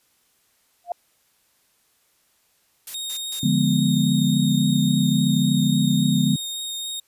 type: tone with exponential growth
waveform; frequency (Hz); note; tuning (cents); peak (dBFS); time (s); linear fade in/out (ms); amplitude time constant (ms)
sine; 701; F5; +6; -19; 0.84-0.92; 2; 16
type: noise bursts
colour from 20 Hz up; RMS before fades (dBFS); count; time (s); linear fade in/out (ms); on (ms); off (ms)
blue; -33; 3; 2.87-3.395; 2; 75; 150
type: tone with vibrato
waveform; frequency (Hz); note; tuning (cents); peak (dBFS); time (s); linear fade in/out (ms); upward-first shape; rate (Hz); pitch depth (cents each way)
sawtooth; 3711; A#7; -9; -25; 2.94-7; 5; triangle; 3.6; 13
type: chord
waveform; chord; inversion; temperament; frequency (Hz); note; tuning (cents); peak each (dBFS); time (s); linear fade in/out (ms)
sine; D diminished seventh; none; equal; 146.83 / 174.61 / 207.7 / 246.9; D3 / F3 / Ab3 / Cb4; 0 / 0 / 0 / 0; -22; 3.43-6.36; 5
effects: white hiss -64 dBFS RMS until 7.07 s + resampled to 32000 Hz